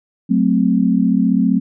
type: chord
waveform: sine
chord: F# diminished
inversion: none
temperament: equal with one note detuned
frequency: 185 / 220 / 260.7 Hz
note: F#3 / A3 / C4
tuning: 0 / 0 / -6 cents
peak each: -16 dBFS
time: 0.29-1.6 s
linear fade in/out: 20 ms
effects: none